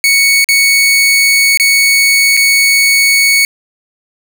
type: tone with dropouts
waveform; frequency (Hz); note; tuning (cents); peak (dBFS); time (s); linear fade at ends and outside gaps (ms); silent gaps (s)
sawtooth; 2222; C#7; +4; -3; 0.04-3.45; 1; 0.444-0.488 / 1.574-1.598 / 2.368-2.373
effects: none